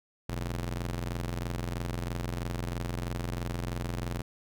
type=ring-modulated tone; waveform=sawtooth; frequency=86.2 Hz; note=F2; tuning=22 cents flat; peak=-25 dBFS; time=0.29-4.22 s; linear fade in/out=5 ms; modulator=31.6 Hz; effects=none